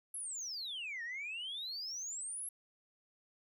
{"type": "exponential two-way sweep", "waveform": "sine", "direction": "down then up", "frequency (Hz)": [11340, 1800, 11340], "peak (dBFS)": -38, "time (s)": [0.14, 2.49], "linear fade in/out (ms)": 5, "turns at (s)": 1.03, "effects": ["tanh soft clip ceiling -37 dBFS"]}